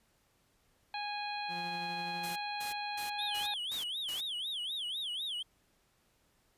harmonic tone, 827 Hz, G#5, 8 cents flat, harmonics 1 / 2 / 3 / 4 / 5, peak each -38 / -46 / -43 / -49 / -44 dBFS, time 0.94-3.54 s, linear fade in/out 2 ms
sawtooth tone with tremolo, 174.61 Hz, F3, in tune, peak -39 dBFS, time 1.48-2.37 s, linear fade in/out 50 ms, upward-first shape triangle, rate 12 Hz, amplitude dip 35%
white noise bursts, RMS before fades -44 dBFS, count 6, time 2.23-4.21 s, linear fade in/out 10 ms, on 130 ms, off 240 ms
triangle tone with vibrato, 3322 Hz, G#7, in tune, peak -34 dBFS, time 3.18-5.43 s, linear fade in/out 10 ms, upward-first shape sine, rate 4 Hz, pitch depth 240 cents each way
effects pink hiss -72 dBFS RMS until 6.57 s + resampled to 32000 Hz

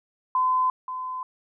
sine tone pair in turn, 1021 / 1021 Hz, C6 / C6, -43 / -43 cents, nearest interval unison, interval 0 cents, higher neither, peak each -19 / -29 dBFS, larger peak first, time 0.35-0.7 / 0.88-1.23 s, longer neither, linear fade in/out 2 ms, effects none

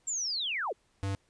sine linear sweep, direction down, 7500 to 322.7 Hz, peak -30 dBFS, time 0.07-0.73 s, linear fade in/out 10 ms
square tone, 98 Hz, G2, in tune, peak -31 dBFS, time 1.03-1.15 s, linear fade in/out 0 ms
effects pink hiss -70 dBFS RMS until 1.29 s + resampled to 22050 Hz

